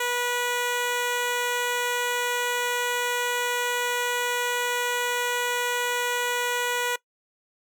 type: tone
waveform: 10% pulse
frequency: 487.4 Hz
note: B4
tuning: 23 cents flat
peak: -16 dBFS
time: 0-6.96 s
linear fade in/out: 5 ms
effects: noise-tail reverb RT60 0.1 s tail -21 dB re dry